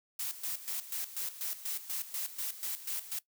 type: noise with tremolo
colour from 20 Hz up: blue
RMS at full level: -36 dBFS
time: 0.19-3.19 s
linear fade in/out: 5 ms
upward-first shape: square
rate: 4.1 Hz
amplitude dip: 75%
effects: noise-tail reverb RT60 0.1 s tail -18 dB re dry